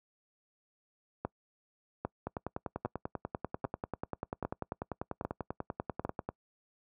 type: two click trains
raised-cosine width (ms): 1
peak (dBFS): -21 / -19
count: 42 / 7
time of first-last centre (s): 2.27-6.29 / 1.25-6.05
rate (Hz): 10.2 / 1.25
effects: noise-tail reverb RT60 0.1 s tail -25 dB re dry + high-pass 60 Hz 12 dB/octave